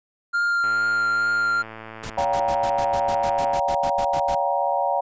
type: tone with vibrato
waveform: triangle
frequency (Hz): 1396.9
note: F6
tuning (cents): 0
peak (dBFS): -17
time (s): 0.33-1.63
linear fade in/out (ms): 20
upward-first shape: triangle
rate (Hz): 2.3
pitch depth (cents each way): 12
type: click train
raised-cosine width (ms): 0.5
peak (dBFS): -22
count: 326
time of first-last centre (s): 0.64-3.568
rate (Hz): 111
type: noise bursts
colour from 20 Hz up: pink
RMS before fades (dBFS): -33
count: 16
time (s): 2.03-4.35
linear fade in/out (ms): 5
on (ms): 70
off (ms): 80
type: chord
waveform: sine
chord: G half-diminished seventh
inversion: second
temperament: just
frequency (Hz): 564.5 / 705.6 / 784 / 940.8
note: Db5 / F5 / G5 / Bb5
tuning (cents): +31 / +18 / 0 / +16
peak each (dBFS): -25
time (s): 2.17-5.01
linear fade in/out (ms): 10
effects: resampled to 16000 Hz